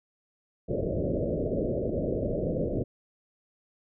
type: low-pass noise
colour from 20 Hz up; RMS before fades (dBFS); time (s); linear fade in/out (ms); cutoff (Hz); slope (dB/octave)
white; -29; 0.68-2.84; 20; 620; 96
effects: none